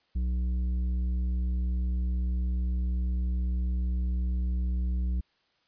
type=tone with tanh clipping; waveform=triangle; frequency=61.6 Hz; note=B1; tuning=4 cents flat; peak=-27 dBFS; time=0.15-5.21 s; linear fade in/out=10 ms; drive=12 dB; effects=white hiss -70 dBFS RMS until 5.67 s + resampled to 11025 Hz